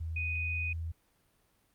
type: tone with pitch glide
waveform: sine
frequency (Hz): 81.2 to 82.14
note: E2 to E2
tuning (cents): -26 to -6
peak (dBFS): -34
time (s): 0-0.92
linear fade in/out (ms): 10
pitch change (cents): +20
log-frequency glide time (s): 0.36-0.48
type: tone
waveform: sine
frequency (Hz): 2489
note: D#7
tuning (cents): 0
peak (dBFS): -33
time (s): 0.16-0.73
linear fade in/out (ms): 5
effects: pink hiss -71 dBFS RMS until 1.74 s + Opus 48 kbps